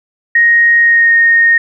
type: tone with pitch glide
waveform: sine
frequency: 1871 to 1851.6 Hz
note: A#6 to A#6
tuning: +6 to -12 cents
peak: -5 dBFS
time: 0.35-1.58 s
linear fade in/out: 5 ms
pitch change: -18 cents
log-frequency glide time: 0.79-1.14 s
effects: none